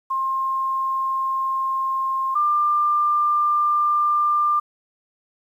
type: tone pair in turn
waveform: sine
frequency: 1063 / 1193.2 Hz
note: C6 / D6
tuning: +27 / +27 cents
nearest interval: major second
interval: 200 cents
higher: second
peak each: -20 / -16 dBFS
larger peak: second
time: 0.1-2.35 / 2.35-4.6 s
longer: neither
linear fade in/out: 10 ms
effects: 9-bit